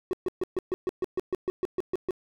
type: tone bursts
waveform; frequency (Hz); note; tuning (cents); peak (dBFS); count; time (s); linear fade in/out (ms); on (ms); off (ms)
triangle; 370; F#4; 0; -22; 14; 0.11-2.108; 0; 22; 130
effects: none